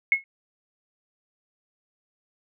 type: tone with exponential decay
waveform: sine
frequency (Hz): 2177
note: C#7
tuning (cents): -32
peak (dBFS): -12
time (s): 0.12-0.24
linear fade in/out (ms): 1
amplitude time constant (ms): 24
effects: none